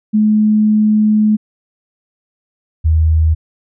sine tone pair in turn, 213.5 / 79.49 Hz, G#3 / D#2, +48 / +38 cents, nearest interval octave + perfect fourth, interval 1710 cents, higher first, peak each -8 dBFS, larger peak neither, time 0.13-1.37 / 2.84-3.35 s, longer first, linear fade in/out 20 ms, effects none

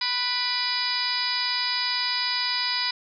harmonic tone with a mistuned harmonic, 493.9 Hz, B4, in tune, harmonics 2 / 3 / 4 / 5 / 6 / 7 / 8 / 9 / 10, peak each -33 / -37 / -33 / -35 / -37 / -38 / -30 / -34 / -27 dBFS, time 0.01-2.91 s, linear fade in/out 5 ms, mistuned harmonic 5, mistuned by -52 cents, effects none

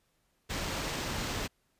pink noise with sample-and-hold, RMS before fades -35 dBFS, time 0.49-1.48 s, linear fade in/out 20 ms, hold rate 11025 Hz, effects pink hiss -74 dBFS RMS until 1.79 s + resampled to 32000 Hz

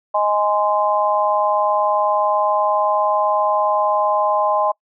sine chord, Ab major, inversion second, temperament just, 623 / 830.6 / 1038.3 Hz, Eb5 / Ab5 / C6, +2 / 0 / -14 cents, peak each -19 dBFS, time 0.14-4.72 s, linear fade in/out 10 ms, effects noise-tail reverb RT60 0.1 s tail -25 dB re dry

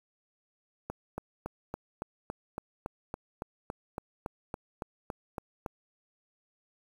click train, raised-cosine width 1 ms, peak -21 dBFS, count 18, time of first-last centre 0.9-5.662 s, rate 3.57 Hz, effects 8-bit

